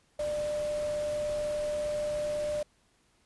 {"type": "tone in noise", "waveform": "sine", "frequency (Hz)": 597, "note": "D5", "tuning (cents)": 28, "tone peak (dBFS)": -29, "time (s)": [0.19, 2.63], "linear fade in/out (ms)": 5, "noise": "pink", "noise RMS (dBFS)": -44, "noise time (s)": [0.19, 2.63], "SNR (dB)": 12, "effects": ["pink hiss -68 dBFS RMS until 3.25 s", "resampled to 24000 Hz"]}